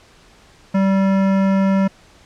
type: tone with hard clipping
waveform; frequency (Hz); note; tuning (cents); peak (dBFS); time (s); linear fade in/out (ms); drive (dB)
sine; 193.7; G3; -20; -15; 0.74-1.88; 10; 16
effects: pink hiss -49 dBFS RMS until 2.25 s + low-pass 7000 Hz 12 dB/octave